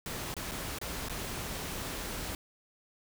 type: noise with dropouts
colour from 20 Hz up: pink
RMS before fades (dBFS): -38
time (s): 0.06-2.35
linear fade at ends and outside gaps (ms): 1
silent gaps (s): 0.341-0.366 / 0.513-0.517 / 0.786-0.814 / 1.086-1.096
effects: none